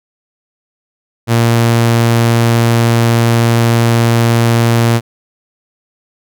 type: tone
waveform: sawtooth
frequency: 116.54 Hz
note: A#2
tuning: in tune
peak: -4 dBFS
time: 1.27-5.01 s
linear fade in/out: 50 ms
effects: none